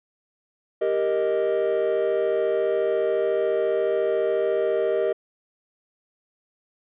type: chord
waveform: triangle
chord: Eb major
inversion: first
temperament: equal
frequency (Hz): 392 / 466.2 / 622.3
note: G4 / Bb4 / Eb5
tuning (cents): 0 / 0 / 0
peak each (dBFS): -22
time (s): 0.81-5.13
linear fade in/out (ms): 10
effects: tanh soft clip ceiling -12 dBFS + resampled to 8000 Hz